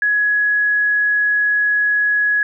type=tone; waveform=sine; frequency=1678 Hz; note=G#6; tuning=17 cents sharp; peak=-13 dBFS; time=0.02-2.43 s; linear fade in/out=2 ms; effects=none